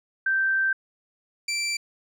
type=tone pair in turn; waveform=sine / 20% pulse; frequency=1562 / 2340 Hz; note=G6 / D7; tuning=-7 / -7 cents; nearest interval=perfect fifth; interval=700 cents; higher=second; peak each=-20 dBFS; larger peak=neither; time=0.26-0.73 / 1.48-1.77 s; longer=first; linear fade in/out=5 ms; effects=low-pass 11000 Hz 12 dB/octave